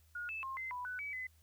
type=tone with pitch steps; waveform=sine; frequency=1438 / 2625 / 1065 / 2067 / 989 / 1493 / 2283 / 2026 Hz; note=F#6 / E7 / C6 / C7 / B5 / F#6 / D7 / B6; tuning=-50 / -8 / +30 / -22 / +2 / +15 / -50 / +44 cents; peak=-39 dBFS; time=0.15-1.27 s; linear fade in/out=5 ms; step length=140 ms; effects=added 79 Hz sine -64 dBFS peak until 1.42 s + white hiss -72 dBFS RMS until 1.42 s